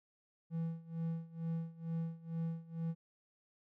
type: tone with tremolo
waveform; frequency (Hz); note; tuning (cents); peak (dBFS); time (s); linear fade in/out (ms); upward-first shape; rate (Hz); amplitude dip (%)
triangle; 164.81; E3; 0; -32; 0.5-2.95; 50; sine; 2.2; 90
effects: none